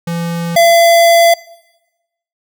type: tone pair in turn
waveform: square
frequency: 169.4 / 677.6 Hz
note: E3 / E5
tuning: +48 / +48 cents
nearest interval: 2 octaves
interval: 2400 cents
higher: second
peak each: -17 / -6 dBFS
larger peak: second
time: 0.07-0.56 / 0.56-1.34 s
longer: second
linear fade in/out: 5 ms
effects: noise-tail reverb RT60 1.0 s tail -21 dB re dry